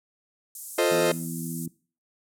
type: high-pass noise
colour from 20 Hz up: white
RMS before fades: -35 dBFS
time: 0.55-1.66 s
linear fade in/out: 2 ms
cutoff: 7700 Hz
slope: 24 dB/octave
type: chord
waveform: 40% pulse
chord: F dominant seventh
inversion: none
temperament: equal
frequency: 349.2 / 440 / 523.3 / 622.3 Hz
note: F4 / A4 / C5 / Eb5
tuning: 0 / 0 / 0 / 0 cents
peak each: -25 dBFS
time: 0.78-1.12 s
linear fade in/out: 5 ms
type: harmonic tone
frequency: 82.41 Hz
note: E2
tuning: in tune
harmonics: 2 / 3 / 4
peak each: -33 / -35 / -41 dBFS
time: 0.91-1.68 s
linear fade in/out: 5 ms
effects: noise-tail reverb RT60 0.4 s tail -21 dB re dry + low-pass 12000 Hz 12 dB/octave